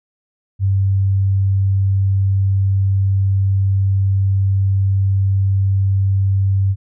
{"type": "tone", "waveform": "sine", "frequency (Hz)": 97.3, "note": "G2", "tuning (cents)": -12, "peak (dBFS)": -12, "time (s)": [0.59, 6.76], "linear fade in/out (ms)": 50, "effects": []}